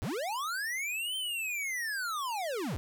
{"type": "linear two-way sweep", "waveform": "square", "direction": "up then down", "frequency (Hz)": [61.9, 3129, 61.9], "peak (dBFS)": -33, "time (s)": [0.02, 2.77], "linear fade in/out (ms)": 0, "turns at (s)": 1.16, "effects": []}